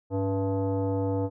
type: tone with frequency modulation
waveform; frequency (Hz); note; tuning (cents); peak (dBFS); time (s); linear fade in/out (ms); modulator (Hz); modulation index
sine; 100.7; G2; +47; -24; 0.1-1.3; 50; 386; 1.3
effects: none